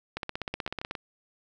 two click trains, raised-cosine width 0.3 ms, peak -16 / -19 dBFS, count 13 / 4, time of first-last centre 0.17-0.911 / 0.54-0.952 s, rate 16.2 / 7.28 Hz, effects none

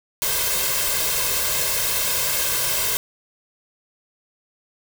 white noise with comb filter, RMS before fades -22 dBFS, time 0.22-2.97 s, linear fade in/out 0 ms, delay 1.9 ms, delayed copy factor +0.75, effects none

